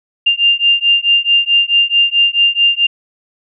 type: beating tone pair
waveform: sine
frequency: 2794 / 2798.6 Hz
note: F7 / F7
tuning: 0 / +3 cents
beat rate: 4.6 Hz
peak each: -12 dBFS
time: 0.26-2.87 s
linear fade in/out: 10 ms
effects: none